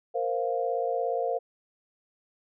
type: chord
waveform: sine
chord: Bb suspended second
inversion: none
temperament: equal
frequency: 466.2 / 523.3 / 698.5 Hz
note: Bb4 / C5 / F5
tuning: 0 / 0 / 0 cents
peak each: -30 dBFS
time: 0.14-1.39 s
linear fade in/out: 20 ms
effects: none